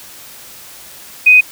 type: tone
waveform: sine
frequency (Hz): 2500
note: D#7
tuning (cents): +8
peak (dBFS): -3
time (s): 1.26-1.41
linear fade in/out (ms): 10
effects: white hiss -36 dBFS RMS until 1.51 s